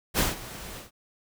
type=noise with ADSR envelope; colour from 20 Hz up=pink; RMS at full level=-22 dBFS; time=0.14-0.91 s; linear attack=50 ms; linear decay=160 ms; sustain=-18 dB; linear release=140 ms; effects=none